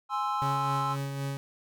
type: chord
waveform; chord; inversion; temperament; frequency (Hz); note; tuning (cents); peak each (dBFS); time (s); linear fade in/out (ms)
triangle; Ab augmented; none; equal; 830.6 / 1046.5 / 1318.5; Ab5 / C6 / E6; 0 / 0 / 0; -30; 0.09-0.97; 50
type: tone with tremolo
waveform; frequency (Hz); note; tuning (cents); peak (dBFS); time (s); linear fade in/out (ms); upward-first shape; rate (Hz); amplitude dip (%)
40% pulse; 138.59; C#3; 0; -29; 0.42-1.37; 0; sine; 3.9; 35
effects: none